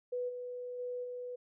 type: tone with level steps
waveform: sine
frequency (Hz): 493.9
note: B4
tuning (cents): 0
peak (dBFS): -33 / -39 / -36 / -39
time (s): 0.12-1.36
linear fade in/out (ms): 10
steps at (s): 0.28 / 0.78 / 1.03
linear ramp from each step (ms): 20
effects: none